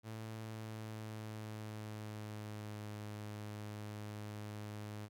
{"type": "tone with pitch glide", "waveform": "sawtooth", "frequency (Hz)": [110.4, 105.23], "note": ["A2", "G#2"], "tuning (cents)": [6, 23], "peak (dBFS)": -40, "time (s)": [0.03, 5.09], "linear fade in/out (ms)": 50, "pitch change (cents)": -83, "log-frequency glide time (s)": [0.3, 2.89], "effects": []}